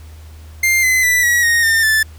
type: tone with pitch steps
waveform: 45% pulse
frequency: 2100 / 2038 / 1977.6 / 1919 / 1862.3 / 1807.2 / 1753.7 Hz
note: C7 / C7 / B6 / A#6 / A#6 / A6 / A6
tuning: +6 / -46 / +2 / +50 / -2 / +46 / -6 cents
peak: -11 dBFS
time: 0.63-2.03 s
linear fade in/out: 5 ms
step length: 200 ms
effects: added 78 Hz sine -34 dBFS peak until 2.18 s + pink hiss -47 dBFS RMS until 2.18 s